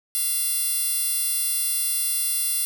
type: tone with high-pass filter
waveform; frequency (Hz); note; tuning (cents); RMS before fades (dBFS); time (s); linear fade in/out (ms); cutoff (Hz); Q
10% pulse; 690; F5; -21; -24; 0.15-2.65; 0; 9300; 0.97
effects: none

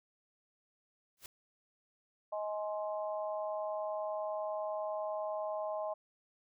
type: noise with exponential growth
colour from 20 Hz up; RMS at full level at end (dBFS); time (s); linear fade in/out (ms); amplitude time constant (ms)
white; -44; 1.17-1.26; 1; 19
type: harmonic tone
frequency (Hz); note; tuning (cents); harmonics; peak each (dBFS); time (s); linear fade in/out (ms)
210; G#3; +19; 3 / 4 / 5; -36 / -42 / -44; 2.32-5.94; 10
effects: none

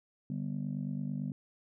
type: chord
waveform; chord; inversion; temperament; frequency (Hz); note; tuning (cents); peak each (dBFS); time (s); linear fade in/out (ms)
sine; G major; second; just; 147 / 196 / 245; D3 / G3 / B3; +2 / 0 / -14; -36 / -37 / -38; 0.3-1.32; 2
effects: tanh soft clip ceiling -26 dBFS

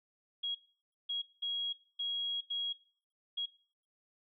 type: tone bursts at uneven times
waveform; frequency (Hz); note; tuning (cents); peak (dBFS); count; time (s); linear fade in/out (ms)
sine; 3300; G#7; -12; -33; 6; 0.43-0.55 / 1.09-1.22 / 1.42-1.73 / 1.99-2.41 / 2.5-2.73 / 3.37-3.46; 10
effects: noise-tail reverb RT60 0.5 s tail -21 dB re dry

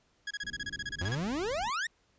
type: tone bursts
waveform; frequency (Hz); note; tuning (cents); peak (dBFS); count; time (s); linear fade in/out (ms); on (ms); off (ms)
sawtooth; 1661.2; G#6; 0; -30; 14; 0.27-1.152; 5; 37; 28
type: low-pass noise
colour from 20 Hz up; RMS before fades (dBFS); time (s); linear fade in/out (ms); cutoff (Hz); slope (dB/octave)
pink; -48; 0.43-1.7; 2; 320; 24
type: exponential sweep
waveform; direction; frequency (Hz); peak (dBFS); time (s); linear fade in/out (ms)
40% pulse; up; 82.41 to 1920; -30; 1.01-1.87; 5
effects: pink hiss -70 dBFS RMS until 2.18 s + resampled to 16000 Hz

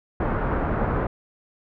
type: low-pass noise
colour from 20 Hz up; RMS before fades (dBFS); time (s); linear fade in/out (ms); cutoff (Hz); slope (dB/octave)
pink; -24; 0.2-1.07; 5; 1500; 24
effects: none

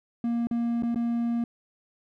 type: tone with dropouts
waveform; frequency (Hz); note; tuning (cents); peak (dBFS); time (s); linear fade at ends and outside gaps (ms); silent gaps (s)
triangle; 234.9; A#3; +13; -22; 0.24-1.44; 2; 0.471-0.511 / 0.824-0.833 / 0.946-0.958
effects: none

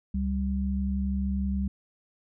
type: tone pair together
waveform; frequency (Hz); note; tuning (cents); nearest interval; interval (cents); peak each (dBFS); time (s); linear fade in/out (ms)
sine; 69.42 / 196; C#2 / G3; +3 / 0; octave + tritone; 1797; -28; 0.14-1.68; 5
effects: none

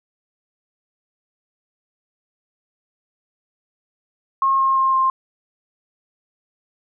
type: tone with pitch steps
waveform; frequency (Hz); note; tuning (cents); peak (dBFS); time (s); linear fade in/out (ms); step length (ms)
sine; 1078 / 1070.6 / 1063.2 / 1055.8; C#6 / C6 / C6 / C6; -49 / +39 / +27 / +15; -14; 4.42-5.1; 2; 170
effects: none

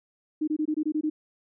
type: tone bursts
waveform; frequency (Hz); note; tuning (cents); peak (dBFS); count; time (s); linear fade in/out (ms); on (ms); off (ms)
sine; 307.4; D#4; -21; -23; 8; 0.41-1.1; 10; 67; 22
effects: none

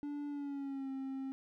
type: tone with pitch glide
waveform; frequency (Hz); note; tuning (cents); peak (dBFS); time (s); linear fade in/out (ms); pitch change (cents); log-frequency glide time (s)
triangle; 290.1 to 267.6; D4 to C4; -21 to +39; -36; 0.03-1.32; 0; -140; 0.28-0.9
effects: none

